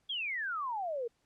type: exponential sweep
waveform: sine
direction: down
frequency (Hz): 3394 to 450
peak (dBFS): -33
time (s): 0.09-1.08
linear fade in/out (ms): 10
effects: pink hiss -75 dBFS RMS until 1.25 s + low-pass 9000 Hz 12 dB/octave